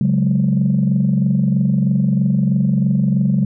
sine chord, C# suspended fourth, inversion none, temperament just, 138.59 / 184.79 / 207.9 Hz, C#3 / F#3 / G#3, 0 / -2 / +2 cents, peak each -16 / -16 / -17 dBFS, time 0.01-3.45 s, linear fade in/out 2 ms, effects tanh soft clip ceiling -6 dBFS

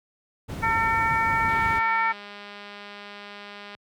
brown noise, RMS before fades -28 dBFS, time 0.48-1.8 s, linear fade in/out 20 ms
harmonic tone, 451.7 Hz, A4, 45 cents sharp, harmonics 2 / 3 / 4 / 5, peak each -24 / -26 / -27 / -28 dBFS, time 0.62-2.13 s, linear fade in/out 20 ms
click train, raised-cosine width 0.3 ms, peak -25 dBFS, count 462, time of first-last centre 1.49-3.75 s, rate 204 Hz
effects high-pass 80 Hz 12 dB/octave

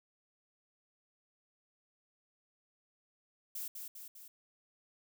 violet noise with echo, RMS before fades -41 dBFS, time 3.55-3.68 s, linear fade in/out 5 ms, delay 200 ms, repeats 3, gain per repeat -4 dB, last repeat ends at 4.28 s, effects none

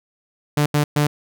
sawtooth tone bursts at uneven times, 147.6 Hz, D3, 9 cents sharp, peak -11 dBFS, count 3, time 0.57-0.66 / 0.74-0.84 / 0.96-1.07 s, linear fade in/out 5 ms, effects none

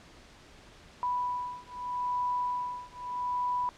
sine beating tone pair, 987 / 987.8 Hz, B5 / B5, -1 / 0 cents, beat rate 0.8 Hz, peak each -33 / -33 dBFS, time 1.03-3.69 s, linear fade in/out 0 ms, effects pink hiss -54 dBFS RMS until 3.77 s + low-pass 6000 Hz 12 dB/octave

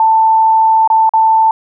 sine tone with dropouts, 887 Hz, A5, 14 cents sharp, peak -6 dBFS, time 0-1.51 s, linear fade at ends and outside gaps 2 ms, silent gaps 0.876-0.901 / 1.093-1.136 s, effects none

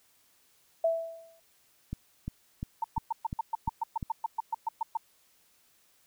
sine tone with exponential decay, 659.3 Hz, E5, in tune, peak -21 dBFS, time 0.84-1.4 s, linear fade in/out 5 ms, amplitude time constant 120 ms
click train, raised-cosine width 5 ms, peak -22 dBFS, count 7, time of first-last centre 1.93-4.028 s, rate 2.86 Hz
sine tone bursts, 906 Hz, A#5, 50 cents flat, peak -26 dBFS, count 16, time 2.82-4.972 s, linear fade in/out 5 ms, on 22 ms, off 120 ms
effects white hiss -66 dBFS RMS until 6.06 s

